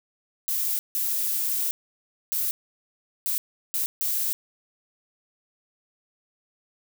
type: noise bursts at uneven times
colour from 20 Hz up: violet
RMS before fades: -26 dBFS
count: 6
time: 0.48-0.79 / 0.95-1.71 / 2.32-2.51 / 3.26-3.38 / 3.74-3.86 / 4.01-4.33 s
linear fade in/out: 0 ms
effects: none